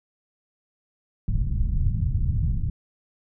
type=low-pass noise; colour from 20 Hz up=pink; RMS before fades=-23 dBFS; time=1.28-2.7 s; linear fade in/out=2 ms; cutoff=140 Hz; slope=24 dB/octave; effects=none